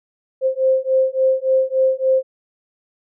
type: beating tone pair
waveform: sine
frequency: 523.3 / 526.8 Hz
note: C5 / C5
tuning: 0 / +12 cents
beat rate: 3.5 Hz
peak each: -17 dBFS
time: 0.41-2.23 s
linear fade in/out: 50 ms
effects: none

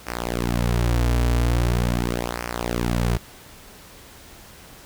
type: tone with flanger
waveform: sawtooth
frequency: 59.4 Hz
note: A#1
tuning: 33 cents sharp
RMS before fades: -22 dBFS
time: 0.06-3.18 s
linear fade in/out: 20 ms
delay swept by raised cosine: 0.26 to 5.66 ms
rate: 0.42 Hz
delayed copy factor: -0.85
effects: pink hiss -45 dBFS RMS until 4.85 s

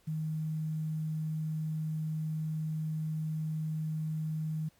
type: tone with quantisation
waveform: sine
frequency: 156.5 Hz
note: D#3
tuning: 10 cents sharp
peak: -31 dBFS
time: 0.07-4.69 s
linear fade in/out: 10 ms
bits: 10
effects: pink hiss -67 dBFS RMS until 4.79 s + MP3 96 kbps

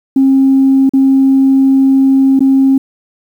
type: tone with dropouts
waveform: sine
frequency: 268.7 Hz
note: C4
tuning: 46 cents sharp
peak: -4 dBFS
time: 0.16-2.78 s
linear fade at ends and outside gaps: 5 ms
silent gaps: 0.894-0.935 / 2.393-2.405 s
effects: tanh soft clip ceiling -1 dBFS + 7-bit

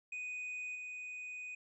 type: tone with level steps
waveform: triangle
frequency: 2489 Hz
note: D#7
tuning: in tune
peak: -38 / -41 dBFS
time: 0.12-1.55 s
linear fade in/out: 5 ms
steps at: 0.75 s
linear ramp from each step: 5 ms
effects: resampled to 22050 Hz

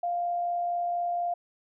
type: tone with amplitude modulation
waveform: sine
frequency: 698.5 Hz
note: F5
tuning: in tune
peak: -25 dBFS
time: 0.03-1.34 s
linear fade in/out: 5 ms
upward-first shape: sine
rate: 64.1 Hz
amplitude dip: 25%
effects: none

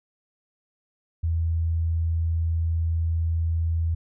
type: tone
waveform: sine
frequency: 82.41 Hz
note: E2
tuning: in tune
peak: -21 dBFS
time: 1.23-3.95 s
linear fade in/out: 10 ms
effects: none

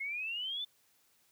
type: exponential sweep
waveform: sine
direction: up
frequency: 2139 to 3573 Hz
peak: -35 dBFS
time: 0-0.65 s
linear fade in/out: 10 ms
effects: white hiss -70 dBFS RMS until 1.31 s + high-pass 60 Hz 12 dB/octave

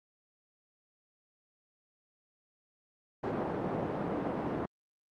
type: band-pass noise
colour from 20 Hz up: pink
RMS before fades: -34 dBFS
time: 3.23-4.66 s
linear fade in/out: 10 ms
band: 190 to 810 Hz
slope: 12 dB/octave
effects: Opus 48 kbps

